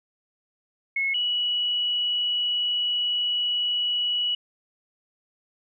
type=tone pair in turn; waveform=sine; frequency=2182 / 2934 Hz; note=C#7 / F#7; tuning=-28 / -15 cents; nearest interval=perfect fourth; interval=513 cents; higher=second; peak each=-22 dBFS; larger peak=neither; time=0.96-1.14 / 1.14-4.35 s; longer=second; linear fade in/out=5 ms; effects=none